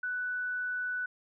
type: tone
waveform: sine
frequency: 1488 Hz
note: F#6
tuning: 9 cents sharp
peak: -31 dBFS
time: 0.03-1.06 s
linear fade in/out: 5 ms
effects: none